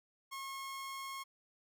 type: tone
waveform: sawtooth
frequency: 1084 Hz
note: C#6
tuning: 39 cents flat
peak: -38 dBFS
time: 0.31-1.24 s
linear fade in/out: 20 ms
effects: none